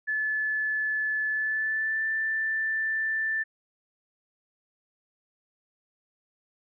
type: tone with pitch glide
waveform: sine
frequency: 1730 to 1769.4 Hz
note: A6 to A6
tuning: -30 to +9 cents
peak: -25 dBFS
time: 0.07-3.44 s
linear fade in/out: 20 ms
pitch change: +39 cents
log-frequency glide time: 1.29-2.06 s
effects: none